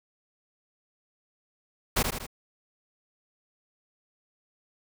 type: noise with echo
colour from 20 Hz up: pink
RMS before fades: -24 dBFS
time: 1.96-2.03 s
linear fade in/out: 10 ms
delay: 79 ms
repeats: 3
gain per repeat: -5 dB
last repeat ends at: 2.267 s
effects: none